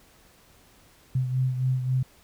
sine beating tone pair, 128.5 / 132.2 Hz, C3 / C3, -31 / +18 cents, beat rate 3.7 Hz, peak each -23 / -31 dBFS, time 1.15-2.03 s, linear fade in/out 5 ms, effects pink hiss -57 dBFS RMS until 2.23 s

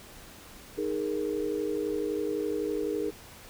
sine chord, D# suspended fourth, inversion none, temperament just, 311.1 / 414.8 / 466.7 Hz, D#4 / G#4 / A#4, 0 / -2 / +2 cents, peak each -33 / -31 / -33 dBFS, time 0.77-3.11 s, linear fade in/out 20 ms, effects pink hiss -49 dBFS RMS until 3.49 s

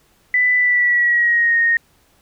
sine tone with pitch glide, 1991 to 1857.7 Hz, B6 to A#6, +14 to -6 cents, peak -12 dBFS, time 0.34-1.77 s, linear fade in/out 2 ms, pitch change -120 cents, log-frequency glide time 0.56-1.57 s, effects pink hiss -57 dBFS RMS until 2.21 s

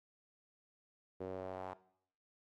sawtooth tone with band-pass filter sweep, 93.3 Hz, F#2, 15 cents sharp, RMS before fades -44 dBFS, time 1.2-1.74 s, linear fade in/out 10 ms, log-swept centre 440 to 850 Hz, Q 2.6, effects noise-tail reverb RT60 0.7 s tail -19 dB re dry + AAC 64 kbps

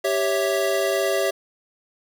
square chord, C# diminished, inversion second, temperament equal with one note detuned, 392 / 554.4 / 656.6 Hz, G4 / C#5 / E5, 0 / 0 / -7 cents, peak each -25 dBFS, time 0.04-1.31 s, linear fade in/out 10 ms, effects none

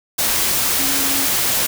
sine tone in noise, 274.6 Hz, C#4, 16 cents flat, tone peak -27 dBFS, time 0.79-1.26 s, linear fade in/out 10 ms, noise white, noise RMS -18 dBFS, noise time 0.18-1.67 s, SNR -12 dB, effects none

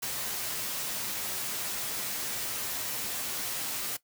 white noise with comb filter, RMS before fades -34 dBFS, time 0.02-3.97 s, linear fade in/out 10 ms, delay 12 ms, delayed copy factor -0.55, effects noise-tail reverb RT60 0.1 s tail -17 dB re dry + high-pass 60 Hz 12 dB/octave

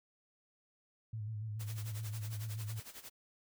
sine tone with vibrato, 108 Hz, A2, 32 cents flat, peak -38 dBFS, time 1.13-2.8 s, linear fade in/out 5 ms, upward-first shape square, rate 7 Hz, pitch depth 47 cents each way
white noise with tremolo, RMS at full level -48 dBFS, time 1.59-3.1 s, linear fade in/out 20 ms, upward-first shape sine, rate 11 Hz, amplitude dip 80%
effects none

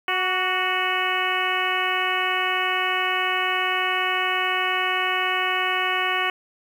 harmonic tone with a mistuned harmonic, 368.8 Hz, F#4, 6 cents flat, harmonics 1 / 2 / 3 / 4 / 5 / 6 / 7 / 8, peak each -32 / -29 / -27 / -30 / -28 / -28 / -30 / -29 dBFS, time 0.08-6.3 s, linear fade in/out 2 ms, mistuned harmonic 3, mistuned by +32 cents, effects 8-bit

